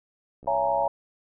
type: click train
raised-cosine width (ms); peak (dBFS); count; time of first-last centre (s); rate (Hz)
2; -34; 30; 0.43-0.868; 66.2
type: chord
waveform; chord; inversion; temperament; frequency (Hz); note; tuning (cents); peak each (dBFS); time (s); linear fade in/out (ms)
sine; A# half-diminished seventh; first; just; 559.4 / 671.3 / 839.1 / 932.3; C#5 / E5 / G#5 / A#5; +16 / +31 / +18 / 0; -27; 0.47-0.88; 5
effects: none